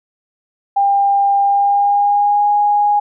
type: tone with pitch glide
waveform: sine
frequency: 799 to 825.3 Hz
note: G5 to G#5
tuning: +33 to -11 cents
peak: -10 dBFS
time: 0.76-3 s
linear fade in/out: 10 ms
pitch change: +56 cents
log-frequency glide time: 1.41-2.48 s
effects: none